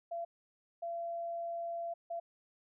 sine tone bursts at uneven times, 680 Hz, F5, 46 cents flat, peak -36 dBFS, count 3, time 0.11-0.25 / 0.82-1.94 / 2.1-2.2 s, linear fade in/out 10 ms, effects none

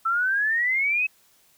sine exponential sweep, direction up, 1316 to 2588 Hz, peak -20 dBFS, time 0.05-1.07 s, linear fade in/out 10 ms, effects white hiss -60 dBFS RMS until 1.57 s

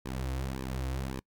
sawtooth tone with flanger, 65.41 Hz, C2, in tune, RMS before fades -35 dBFS, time 0.05-1.2 s, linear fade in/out 10 ms, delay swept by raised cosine 1.4 to 5.1 ms, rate 1.8 Hz, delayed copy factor -0.95, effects noise-tail reverb RT60 0.1 s tail -25 dB re dry

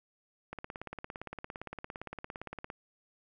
click train, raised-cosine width 0.5 ms, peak -25 dBFS, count 39, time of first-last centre 0.53-2.701 s, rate 17.5 Hz, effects none

